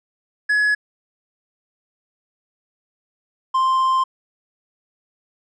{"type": "tone pair in turn", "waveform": "triangle", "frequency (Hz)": [1690, 1047.4], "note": ["G#6", "C6"], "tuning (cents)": [30, 1], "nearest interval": "minor sixth", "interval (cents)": 829, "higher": "first", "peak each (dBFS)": -13, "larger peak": "neither", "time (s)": [[0.49, 0.75], [3.54, 4.04]], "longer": "second", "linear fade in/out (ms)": 10, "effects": ["resampled to 22050 Hz"]}